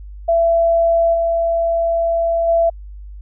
sine tone with level steps, 670 Hz, E5, 28 cents sharp, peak -11 / -14 / -11 dBFS, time 0.28-2.7 s, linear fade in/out 10 ms, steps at 1.13 / 2.47 s, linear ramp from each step 20 ms, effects added 50 Hz sine -31 dBFS peak until 3.21 s

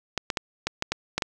clicks, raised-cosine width 0.2 ms, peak -8 dBFS, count 8, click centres 0.177 / 0.302 / 0.372 / 0.67 / 0.824 / 0.92 / 1.18 / 1.222 s, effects none

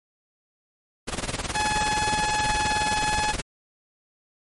pink noise with tremolo, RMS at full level -26 dBFS, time 1.07-3.42 s, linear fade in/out 20 ms, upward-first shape sine, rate 19 Hz, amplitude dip 85%
sawtooth tone, 850 Hz, G#5, 40 cents sharp, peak -19 dBFS, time 1.54-3.33 s, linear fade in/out 20 ms
effects MP3 48 kbps

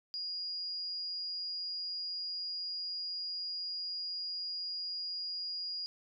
sine tone, 4862 Hz, D#8, 41 cents flat, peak -36 dBFS, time 0.14-5.86 s, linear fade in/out 0 ms, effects none

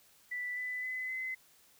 sine tone with pitch steps, 1975.5 / 1997.3 / 2019 / 2042 Hz, B6 / B6 / B6 / C7, 0 / +19 / +38 / -43 cents, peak -35 dBFS, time 0.31-1.35 s, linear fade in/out 10 ms, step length 260 ms, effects white hiss -64 dBFS RMS until 1.79 s

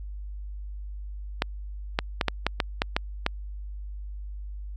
clicks, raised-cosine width 0.3 ms, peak -6 dBFS, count 9, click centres 1.421 / 1.989 / 2.212 / 2.283 / 2.466 / 2.602 / 2.819 / 2.965 / 3.264 s, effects added 50 Hz sine -34 dBFS peak until 4.76 s + AAC 48 kbps

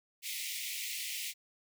pink high-pass noise, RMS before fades -39 dBFS, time 0.22-1.34 s, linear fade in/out 50 ms, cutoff 2000 Hz, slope 96 dB/octave, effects none

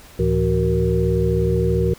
sine tone cluster, 72.1 / 110.9 / 167.8 / 374.2 / 467.2 Hz, D2 / A2 / E3 / F#4 / A#4, -31 / +14 / +31 / +20 / +4 cents, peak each -22 dBFS, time 0.19-1.94 s, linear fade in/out 5 ms, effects pink hiss -45 dBFS RMS until 1.98 s

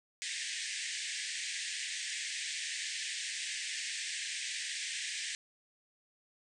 pink band-pass noise, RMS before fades -39 dBFS, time 0.22-5.35 s, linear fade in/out 0 ms, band 1700 to 9000 Hz, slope 96 dB/octave, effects none

